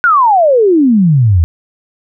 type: exponential sweep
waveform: sine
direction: down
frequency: 1489 to 77.78 Hz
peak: -5 dBFS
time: 0.04-1.44 s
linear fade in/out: 0 ms
effects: none